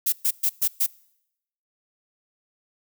violet noise bursts, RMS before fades -21 dBFS, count 5, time 0.06-0.865 s, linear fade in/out 10 ms, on 65 ms, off 120 ms, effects noise-tail reverb RT60 0.8 s tail -24 dB re dry

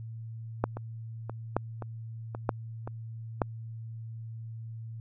two click trains, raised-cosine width 1 ms, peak -23 / -11 dBFS, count 5 / 4, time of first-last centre 0.77-2.875 / 0.64-3.418 s, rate 1.9 / 1.08 Hz, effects added 113 Hz sine -38 dBFS peak until 5 s

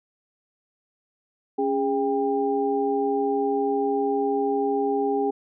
sine tone cluster, 276.9 / 409.4 / 797 Hz, C#4 / G#4 / G5, -2 / -25 / +28 cents, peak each -27 / -23 / -27 dBFS, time 1.58-5.31 s, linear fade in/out 10 ms, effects none

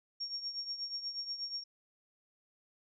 sine tone with tremolo, 5540 Hz, F8, 15 cents flat, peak -34 dBFS, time 0.2-1.64 s, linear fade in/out 10 ms, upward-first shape triangle, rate 8.3 Hz, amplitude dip 75%, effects none

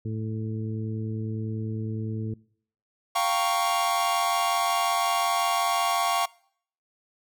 harmonic tone, 109.8 Hz, A2, 3 cents flat, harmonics 1 / 2 / 3 / 4, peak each -29 / -35 / -39 / -41 dBFS, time 0.05-2.34 s, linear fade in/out 5 ms
45% pulse chord, G half-diminished seventh, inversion third, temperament equal, 698.5 / 784 / 932.3 / 1108.7 Hz, F5 / G5 / Bb5 / Db6, 0 / 0 / 0 / 0 cents, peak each -27 / -30 / -32 / -26 dBFS, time 3.15-6.26 s, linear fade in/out 10 ms
effects noise-tail reverb RT60 0.6 s tail -24 dB re dry

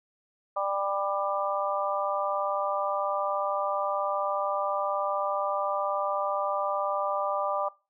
harmonic tone, 197.9 Hz, G3, 17 cents sharp, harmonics 3 / 4 / 5 / 6, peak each -30 / -32 / -34 / -30 dBFS, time 0.56-7.69 s, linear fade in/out 10 ms, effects noise-tail reverb RT60 0.3 s tail -21 dB re dry

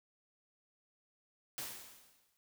white noise with exponential decay, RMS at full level -40 dBFS, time 1.58-2.37 s, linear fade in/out 0 ms, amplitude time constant 170 ms, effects none

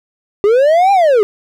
triangle linear two-way sweep, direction up then down, 392 to 811 to 392 Hz, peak -5 dBFS, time 0.44-1.23 s, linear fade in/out 0 ms, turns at 0.92 s, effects none

